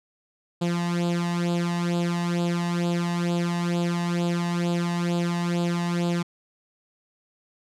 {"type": "tone with flanger", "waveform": "sawtooth", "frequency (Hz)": 173, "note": "F3", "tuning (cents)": -16, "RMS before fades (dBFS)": -25, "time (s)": [0.61, 6.23], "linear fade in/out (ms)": 10, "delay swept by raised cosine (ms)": [0.25, 1.09], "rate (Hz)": 2.2, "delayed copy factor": 0.75, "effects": ["low-pass 8000 Hz 12 dB/octave"]}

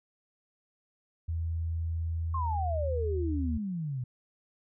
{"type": "tone with pitch glide", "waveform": "sine", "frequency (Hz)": [82.41, 78.82], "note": ["E2", "D#2"], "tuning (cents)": [0, 23], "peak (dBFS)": -29, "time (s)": [1.28, 3.58], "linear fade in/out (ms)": 10, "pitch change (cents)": -77, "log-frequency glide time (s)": [2.28, 2.75]}
{"type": "exponential sweep", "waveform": "sine", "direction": "down", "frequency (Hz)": [1094, 120], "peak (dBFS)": -31, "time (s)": [2.34, 4.04], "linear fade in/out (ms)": 5}
{"effects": []}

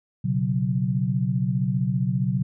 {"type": "chord", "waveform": "sine", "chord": "B suspended second", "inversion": "none", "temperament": "equal", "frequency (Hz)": [123.47, 138.59, 185], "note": ["B2", "C#3", "F#3"], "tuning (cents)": [0, 0, 0], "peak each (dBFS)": -25, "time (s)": [0.24, 2.43], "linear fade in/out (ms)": 10, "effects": []}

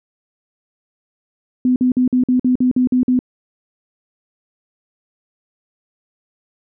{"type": "tone bursts", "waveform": "sine", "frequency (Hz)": 252, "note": "B3", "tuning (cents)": 35, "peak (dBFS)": -11, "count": 10, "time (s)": [1.65, 3.191], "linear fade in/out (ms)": 2, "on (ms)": 110, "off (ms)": 49, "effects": []}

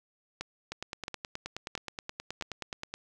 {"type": "two click trains", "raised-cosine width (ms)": 0.2, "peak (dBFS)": [-18, -19], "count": [4, 22], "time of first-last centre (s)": [[0.41, 2.423], [0.72, 2.94]], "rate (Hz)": [1.49, 9.46], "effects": []}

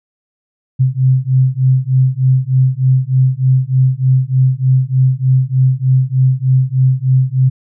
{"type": "beating tone pair", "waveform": "sine", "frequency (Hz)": [128.7, 132], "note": ["C3", "C3"], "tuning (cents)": [-28, 16], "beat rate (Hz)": 3.3, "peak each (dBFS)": -12, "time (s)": [0.79, 7.5], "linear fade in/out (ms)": 20, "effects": []}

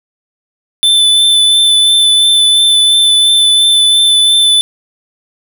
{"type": "tone with vibrato", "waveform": "square", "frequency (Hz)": 3520, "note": "A7", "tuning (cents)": 0, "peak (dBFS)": -6, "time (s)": [0.83, 4.61], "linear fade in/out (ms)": 0, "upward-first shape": "triangle", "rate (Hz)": 2.9, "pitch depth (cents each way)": 17, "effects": []}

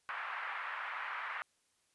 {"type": "band-pass noise", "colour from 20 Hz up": "pink", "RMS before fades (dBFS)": -41, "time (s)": [0.09, 1.42], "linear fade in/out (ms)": 0, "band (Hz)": [1000, 2100], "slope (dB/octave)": 24, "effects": ["white hiss -75 dBFS RMS until 1.94 s", "resampled to 24000 Hz"]}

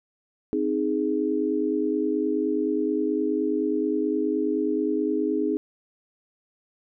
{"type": "chord", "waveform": "sine", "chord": "Ab major", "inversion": "first", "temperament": "equal", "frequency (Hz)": [261.6, 311.1, 415.3], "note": ["C4", "Eb4", "Ab4"], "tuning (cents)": [0, 0, 0], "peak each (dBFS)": [-28, -25, -26], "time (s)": [0.53, 5.57], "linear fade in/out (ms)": 0, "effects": []}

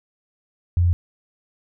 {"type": "tone", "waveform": "sine", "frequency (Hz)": 87.31, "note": "F2", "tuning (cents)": 0, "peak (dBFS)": -14, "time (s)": [0.77, 0.93], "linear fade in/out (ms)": 0, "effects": []}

